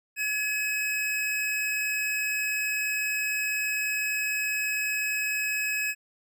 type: tone pair together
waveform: square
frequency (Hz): 1698.9 / 2554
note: G#6 / D#7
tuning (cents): +39 / +45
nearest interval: perfect fifth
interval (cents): 706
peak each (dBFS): -33 / -28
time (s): 0.16-5.95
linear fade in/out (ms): 50
effects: none